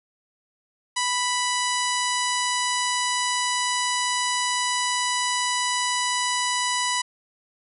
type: harmonic tone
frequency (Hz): 987.8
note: B5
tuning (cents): 0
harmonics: 1 / 2 / 3 / 4 / 5 / 6 / 7 / 8 / 9 / 10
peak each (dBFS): -26 / -29 / -31 / -32 / -33 / -34 / -34 / -35 / -36 / -36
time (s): 0.96-7.02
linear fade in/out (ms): 10
effects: none